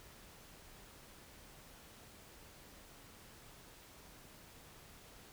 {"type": "silence", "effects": ["pink hiss -58 dBFS RMS until 5.32 s"]}